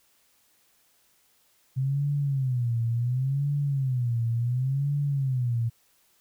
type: tone with vibrato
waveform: sine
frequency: 129.1 Hz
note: C3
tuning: 23 cents flat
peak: -23 dBFS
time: 1.76-5.7 s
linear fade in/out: 20 ms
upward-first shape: sine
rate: 0.7 Hz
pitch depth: 190 cents each way
effects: white hiss -65 dBFS RMS until 6.2 s